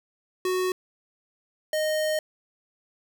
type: tone pair in turn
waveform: square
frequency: 369.1 / 618.6 Hz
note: F#4 / D#5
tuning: -4 / -10 cents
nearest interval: major sixth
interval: 894 cents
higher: second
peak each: -24 dBFS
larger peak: neither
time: 0.45-0.72 / 1.73-2.19 s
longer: second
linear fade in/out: 2 ms
effects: none